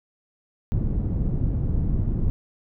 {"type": "low-pass noise", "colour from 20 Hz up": "pink", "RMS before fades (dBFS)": -23, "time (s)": [0.72, 2.3], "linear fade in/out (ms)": 0, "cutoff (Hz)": 180, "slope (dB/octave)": 12, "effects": []}